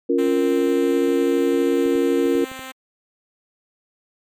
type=chord; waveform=sine; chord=Bb minor; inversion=first; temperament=equal; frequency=277.2 / 349.2 / 466.2 Hz; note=Db4 / F4 / Bb4; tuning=0 / 0 / 0 cents; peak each=-20 dBFS; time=0.09-2.45 s; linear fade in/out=10 ms
type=tone; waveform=5% pulse; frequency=261.6 Hz; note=C4; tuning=in tune; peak=-21 dBFS; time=0.18-2.72 s; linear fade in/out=10 ms
type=clicks; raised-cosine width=2 ms; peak=-26 dBFS; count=5; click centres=1.859 / 1.955 / 2.353 / 2.516 / 2.593 s
effects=MP3 96 kbps